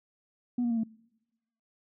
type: tone with pitch steps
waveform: sine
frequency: 244.2 / 237.2 / 230.5 / 223.9 Hz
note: B3 / A#3 / A#3 / A3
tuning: -19 / +30 / -19 / +30 cents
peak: -24 dBFS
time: 0.58-0.836 s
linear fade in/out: 5 ms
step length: 64 ms
effects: noise-tail reverb RT60 1.0 s tail -26 dB re dry + tanh soft clip ceiling -23 dBFS